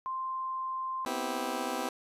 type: tone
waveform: sine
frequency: 1046.5 Hz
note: C6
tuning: in tune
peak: -32 dBFS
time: 0.06-1.05 s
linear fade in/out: 0 ms
type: chord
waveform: 15% pulse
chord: C major seventh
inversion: third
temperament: just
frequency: 245.3 / 261.6 / 327 / 392.4 Hz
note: B3 / C4 / E4 / G4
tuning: -12 / 0 / -14 / +2 cents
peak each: -32 / -31 / -32 / -33 dBFS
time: 1.06-1.89 s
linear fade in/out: 2 ms
effects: resampled to 32000 Hz